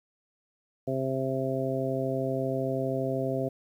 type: harmonic tone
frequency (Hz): 132.6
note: C3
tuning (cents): +23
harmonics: 1 / 2 / 3 / 4 / 5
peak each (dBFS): -33 / -33 / -33 / -33 / -33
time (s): 0.87-3.49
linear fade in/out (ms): 10
effects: 10-bit